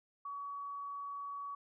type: tone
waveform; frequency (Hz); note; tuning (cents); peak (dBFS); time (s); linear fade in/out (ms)
sine; 1131; C#6; +34; -40; 0.25-1.55; 5
effects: none